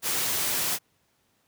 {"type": "noise", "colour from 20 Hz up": "white", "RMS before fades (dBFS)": -27, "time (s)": [0.02, 0.79], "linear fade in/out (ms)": 50, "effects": ["pink hiss -69 dBFS RMS until 1.47 s", "high-pass 80 Hz 12 dB/octave"]}